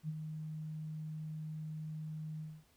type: tone with ADSR envelope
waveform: sine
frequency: 155.56 Hz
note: D#3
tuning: in tune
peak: -34 dBFS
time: 0.03-2.64 s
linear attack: 57 ms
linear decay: 34 ms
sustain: -6 dB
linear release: 240 ms
effects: pink hiss -70 dBFS RMS until 2.76 s